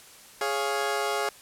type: chord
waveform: 20% pulse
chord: Db major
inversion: second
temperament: equal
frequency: 415.3 / 554.4 / 698.5 Hz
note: Ab4 / Db5 / F5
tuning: 0 / 0 / 0 cents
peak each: -24 / -27 / -26 dBFS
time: 0.41-1.29 s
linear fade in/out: 2 ms
effects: white hiss -50 dBFS RMS until 1.41 s + low-pass 12000 Hz 12 dB/octave